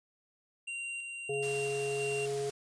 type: tone with tremolo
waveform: square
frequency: 2765 Hz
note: F7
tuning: 18 cents flat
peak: -37 dBFS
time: 0.67-2.26 s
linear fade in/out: 10 ms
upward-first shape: square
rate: 1.5 Hz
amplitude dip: 30%
type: harmonic tone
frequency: 139.6 Hz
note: C#3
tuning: 13 cents sharp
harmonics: 1 / 3 / 5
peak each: -43 / -32 / -43 dBFS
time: 1.29-2.5 s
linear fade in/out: 5 ms
type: noise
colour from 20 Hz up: white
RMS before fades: -44 dBFS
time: 1.42-2.51 s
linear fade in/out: 10 ms
effects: resampled to 22050 Hz